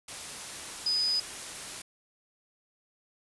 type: tone in noise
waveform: sine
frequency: 4990 Hz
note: D#8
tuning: 4 cents sharp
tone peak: -25 dBFS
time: 0.86-1.2 s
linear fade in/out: 5 ms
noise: white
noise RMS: -40 dBFS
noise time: 0.08-1.82 s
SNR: +12 dB
effects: resampled to 24000 Hz